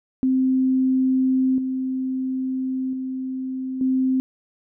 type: tone with level steps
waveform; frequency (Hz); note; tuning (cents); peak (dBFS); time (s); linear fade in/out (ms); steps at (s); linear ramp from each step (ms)
sine; 260.5; C4; -7; -16 / -22 / -25 / -17; 0.23-4.2; 0; 1.58 / 2.93 / 3.81; 2
effects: none